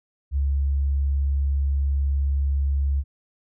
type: tone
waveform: sine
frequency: 69.5 Hz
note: C#2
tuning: 5 cents sharp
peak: -19 dBFS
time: 0.31-3.04 s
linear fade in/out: 50 ms
effects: none